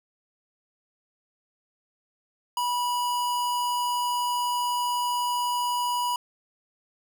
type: tone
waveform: square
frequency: 976 Hz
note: B5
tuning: 21 cents flat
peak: -25 dBFS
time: 2.57-6.16 s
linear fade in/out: 2 ms
effects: none